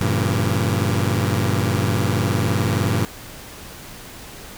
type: chord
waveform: sawtooth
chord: G diminished seventh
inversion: none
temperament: just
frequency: 98 / 117.6 / 141.12 / 169.34 Hz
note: G2 / Bb2 / Db3 / Fb3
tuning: 0 / +16 / +31 / +47 cents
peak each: -17 / -18 / -22 / -23 dBFS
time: 0.01-3.05 s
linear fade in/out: 0 ms
effects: pink hiss -38 dBFS RMS until 4.57 s